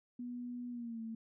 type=tone with pitch glide; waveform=sine; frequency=244.2 to 225.2 Hz; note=B3 to A3; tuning=-19 to +40 cents; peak=-40 dBFS; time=0.19-1.15 s; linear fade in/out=5 ms; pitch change=-141 cents; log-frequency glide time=0.7-1.01 s; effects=none